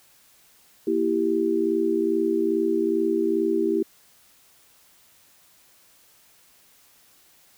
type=chord; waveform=sine; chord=E diminished; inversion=second; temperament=equal; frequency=233.1 / 329.6 / 392 Hz; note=Bb3 / E4 / G4; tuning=0 / 0 / 0 cents; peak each=-29 / -23 / -23 dBFS; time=0.87-3.83 s; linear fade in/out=5 ms; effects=white hiss -57 dBFS RMS until 7.57 s